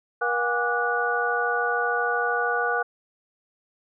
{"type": "tone cluster", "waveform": "sine", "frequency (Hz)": [478, 718, 811, 1172, 1466], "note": ["A#4", "F5", "G#5", "D6", "F#6"], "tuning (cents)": [43, 48, -41, -4, -16], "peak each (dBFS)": [-28, -29, -31, -30, -25], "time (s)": [0.21, 2.83], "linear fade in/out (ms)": 10, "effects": []}